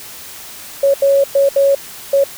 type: tone bursts at uneven times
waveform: sine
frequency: 554.4 Hz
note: C#5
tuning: in tune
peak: -8 dBFS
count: 5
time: 0.83-0.94 / 1.02-1.24 / 1.35-1.49 / 1.56-1.75 / 2.13-2.24 s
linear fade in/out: 5 ms
effects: white hiss -33 dBFS RMS until 2.37 s